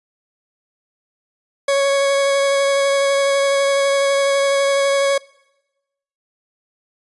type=tone with vibrato; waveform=40% pulse; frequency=555 Hz; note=C#5; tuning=2 cents sharp; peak=-13 dBFS; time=1.68-5.18 s; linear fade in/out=5 ms; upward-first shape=sine; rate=12 Hz; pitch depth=11 cents each way; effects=noise-tail reverb RT60 1.0 s tail -24 dB re dry + resampled to 24000 Hz